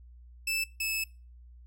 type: tone pair in turn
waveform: sawtooth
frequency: 2637 / 2610 Hz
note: E7 / E7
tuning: 0 / -18 cents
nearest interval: unison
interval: 18 cents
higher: first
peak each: -25 / -26 dBFS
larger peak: first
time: 0.47-0.64 / 0.8-1.04 s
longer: second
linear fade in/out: 5 ms
effects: noise-tail reverb RT60 0.3 s tail -21 dB re dry + added 60 Hz sine -49 dBFS peak until 1.66 s